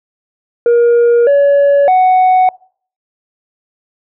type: tone with pitch steps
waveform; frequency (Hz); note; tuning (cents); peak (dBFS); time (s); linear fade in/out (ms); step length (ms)
sine; 473.4 / 566 / 742; A#4 / C#5 / F#5; +27 / +36 / +5; -3; 0.66-2.49; 2; 610
effects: noise-tail reverb RT60 0.5 s tail -25 dB re dry + tanh soft clip ceiling -5 dBFS